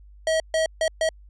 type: tone bursts at uneven times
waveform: square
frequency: 640 Hz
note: D#5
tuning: 49 cents sharp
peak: -20 dBFS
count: 4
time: 0.27-0.4 / 0.54-0.66 / 0.81-0.88 / 1.01-1.09 s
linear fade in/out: 2 ms
effects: added 50 Hz sine -45 dBFS peak until 1.29 s + resampled to 22050 Hz